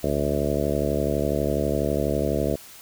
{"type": "harmonic tone with a mistuned harmonic", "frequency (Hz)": 72.1, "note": "D2", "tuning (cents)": -31, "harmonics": [1, 2, 3, 4, 5, 6, 7, 8, 9], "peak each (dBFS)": [-30, -30, -30, -30, -30, -30, -30, -30, -30], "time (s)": [0.03, 2.56], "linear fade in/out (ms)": 10, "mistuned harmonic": 1, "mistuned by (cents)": -38, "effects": ["white hiss -45 dBFS RMS until 2.81 s"]}